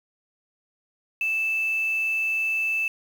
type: tone with quantisation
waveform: sine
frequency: 2637 Hz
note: E7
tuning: in tune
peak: -22 dBFS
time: 1.21-2.88 s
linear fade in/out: 2 ms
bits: 7
effects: none